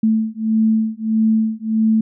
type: beating tone pair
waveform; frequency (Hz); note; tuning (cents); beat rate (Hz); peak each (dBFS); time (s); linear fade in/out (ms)
sine; 219.6 / 221.2; A3 / A3; -3 / +9; 1.6; -17; 0.03-2.01; 5
effects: none